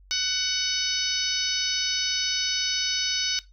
harmonic tone, 746 Hz, F#5, 14 cents sharp, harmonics 2 / 3 / 4 / 5 / 6 / 7 / 8, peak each -35 / -34 / -32 / -30 / -30 / -30 / -31 dBFS, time 0.11-3.39 s, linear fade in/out 0 ms, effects noise-tail reverb RT60 0.2 s tail -17 dB re dry + added 47 Hz sine -50 dBFS peak until 3.52 s

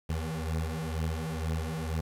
25% pulse beating tone pair, 79 / 81.1 Hz, D#2 / E2, +27 / -28 cents, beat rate 2.1 Hz, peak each -30 dBFS, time 0.09-2.01 s, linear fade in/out 10 ms, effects resampled to 32000 Hz + 9-bit

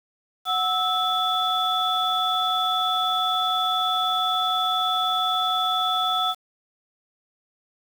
sine tone cluster, 738 / 1308 / 3451 Hz, F#5 / E6 / A7, -5 / -14 / -34 cents, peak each -25 / -24 / -24 dBFS, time 0.45-6.35 s, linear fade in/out 50 ms, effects tanh soft clip ceiling -11 dBFS + 7-bit

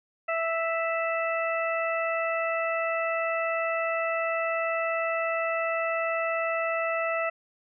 harmonic tone, 659.3 Hz, E5, in tune, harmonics 1 / 2 / 3 / 4, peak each -28 / -31 / -33 / -34 dBFS, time 0.28-7.3 s, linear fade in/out 10 ms, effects none

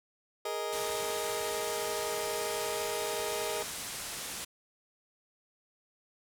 30% pulse chord, Ab suspended second, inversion none, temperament just, 415.3 / 467.2 / 623 Hz, Ab4 / Bb4 / Eb5, 0 / +4 / +2 cents, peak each -35 dBFS, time 0.45-3.63 s, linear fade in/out 5 ms
white low-pass noise, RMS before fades -40 dBFS, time 0.72-4.45 s, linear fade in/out 10 ms, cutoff 11000 Hz, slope 24 dB/octave
effects none

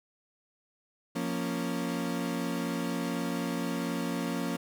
35% pulse chord, Bb minor, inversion second, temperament equal, 174.61 / 233.1 / 277.2 Hz, F3 / Bb3 / Db4, 0 / 0 / 0 cents, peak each -33 dBFS, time 1.15-4.57 s, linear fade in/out 10 ms, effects none

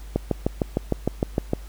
click train, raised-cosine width 2 ms, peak -7 dBFS, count 10, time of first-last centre 0.16-1.534 s, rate 6.55 Hz, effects added 50 Hz sine -36 dBFS peak until 1.68 s + pink hiss -50 dBFS RMS until 1.68 s

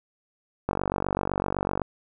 click train, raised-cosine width 1 ms, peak -11 dBFS, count 55, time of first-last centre 0.69-1.817 s, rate 47.9 Hz, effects none

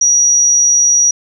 sine tone, 5780 Hz, F#8, 41 cents flat, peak -7 dBFS, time 0.01-1.11 s, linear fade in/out 5 ms, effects none

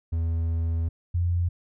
triangle / sine tone pair in turn, 82.5 / 87.23 Hz, E2 / F2, +2 / -2 cents, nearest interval minor second, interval 96 cents, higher second, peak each -21 dBFS, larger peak neither, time 0.12-0.89 / 1.14-1.49 s, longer first, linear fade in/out 10 ms, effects none

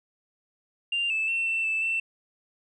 sine tone with pitch steps, 2790 / 2627 / 2699 / 2680 / 2637 / 2679 Hz, F7 / E7 / E7 / E7 / E7 / E7, -2 / -7 / +40 / +28 / 0 / +27 cents, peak -23 dBFS, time 0.92-2 s, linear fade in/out 5 ms, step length 180 ms, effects tanh soft clip ceiling -20 dBFS

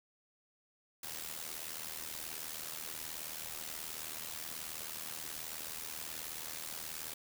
white noise with amplitude modulation, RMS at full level -40 dBFS, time 1.03-7.14 s, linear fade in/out 5 ms, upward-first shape sine, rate 78.7 Hz, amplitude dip 75%, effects none

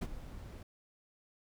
brown noise with ADSR envelope, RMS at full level -32 dBFS, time 0.01-0.63 s, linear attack 12 ms, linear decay 45 ms, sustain -14 dB, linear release 4 ms, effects none

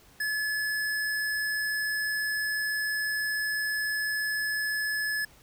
square tone, 1714 Hz, A6, 46 cents flat, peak -28 dBFS, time 0.2-5.25 s, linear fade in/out 5 ms, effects pink hiss -57 dBFS RMS until 5.42 s

